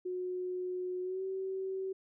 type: tone with pitch glide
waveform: sine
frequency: 364.4 to 381.4 Hz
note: F#4 to G4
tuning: -26 to -47 cents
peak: -34 dBFS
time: 0.05-1.93 s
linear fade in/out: 10 ms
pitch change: +79 cents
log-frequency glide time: 1.02-1.23 s
effects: none